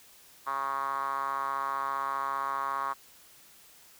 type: tone with band-pass filter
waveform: 5% pulse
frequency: 137.3 Hz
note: C#3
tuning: 16 cents flat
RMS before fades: -32 dBFS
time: 0.46-2.94 s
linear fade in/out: 20 ms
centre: 1100 Hz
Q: 5.7
effects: white hiss -56 dBFS RMS until 3.99 s